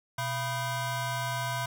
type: ring-modulated tone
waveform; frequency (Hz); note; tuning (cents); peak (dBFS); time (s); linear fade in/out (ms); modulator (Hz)
25% pulse; 554.4; C#5; 0; -23; 0.18-1.66; 5; 430
effects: none